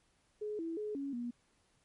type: tone with pitch steps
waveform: sine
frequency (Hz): 422 / 329.6 / 422.9 / 278.4 / 240.1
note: G#4 / E4 / G#4 / C#4 / B3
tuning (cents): +28 / 0 / +31 / +8 / -49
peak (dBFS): -36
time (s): 0.41-1.31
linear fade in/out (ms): 10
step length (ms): 180
effects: pink hiss -73 dBFS RMS until 1.84 s + MP3 48 kbps